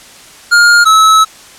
square tone pair in turn, 1415 / 1296.7 Hz, F6 / E6, +22 / -29 cents, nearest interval major second, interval 151 cents, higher first, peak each -4 dBFS, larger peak neither, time 0.51-0.85 / 0.85-1.25 s, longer second, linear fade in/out 20 ms, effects white hiss -36 dBFS RMS until 1.58 s + low-pass 9000 Hz 12 dB/octave

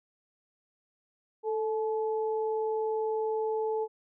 sine tone pair together, 439.7 / 859.8 Hz, A4 / A5, -1 / -40 cents, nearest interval octave, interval 1161 cents, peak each -28 / -35 dBFS, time 1.43-3.88 s, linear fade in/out 50 ms, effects none

